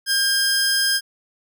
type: tone pair together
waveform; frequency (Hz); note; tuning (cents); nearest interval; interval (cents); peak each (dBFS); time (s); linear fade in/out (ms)
sawtooth; 1600 / 5080; G6 / D#8; +35 / +35; octave + minor sixth; 2000; -17; 0.06-1.01; 50
effects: none